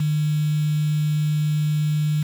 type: tone with quantisation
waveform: sine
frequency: 151.3 Hz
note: D#3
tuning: 48 cents flat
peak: -18 dBFS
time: 0-2.23 s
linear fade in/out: 5 ms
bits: 6
effects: none